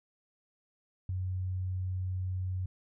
sine tone with ADSR envelope, 92.5 Hz, F#2, in tune, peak -29 dBFS, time 1.09-2.66 s, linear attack 3 ms, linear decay 10 ms, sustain -2 dB, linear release 5 ms, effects none

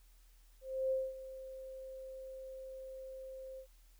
sine tone with ADSR envelope, 526 Hz, C5, 9 cents sharp, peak -30 dBFS, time 0.61-3.67 s, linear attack 300 ms, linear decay 220 ms, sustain -15 dB, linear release 83 ms, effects added 40 Hz sine -60 dBFS peak until 3.99 s + white hiss -71 dBFS RMS until 3.99 s

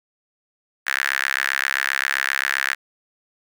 sawtooth tone with high-pass filter, 67.6 Hz, C#2, 43 cents flat, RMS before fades -23 dBFS, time 0.86-2.75 s, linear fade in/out 20 ms, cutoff 1700 Hz, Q 5, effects none

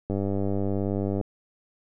click train, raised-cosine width 2 ms, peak -15 dBFS, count 111, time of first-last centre 0.1-1.212 s, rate 98.9 Hz, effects none

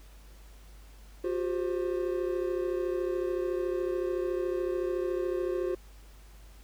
triangle chord, F suspended second, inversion none, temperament equal with one note detuned, 358.2 / 392 / 523.3 Hz, F4 / G4 / C5, +44 / 0 / 0 cents, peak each -28 / -33 / -34 dBFS, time 1.24-5.75 s, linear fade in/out 5 ms, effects added 50 Hz sine -49 dBFS peak until 6.63 s + pink hiss -59 dBFS RMS until 6.63 s

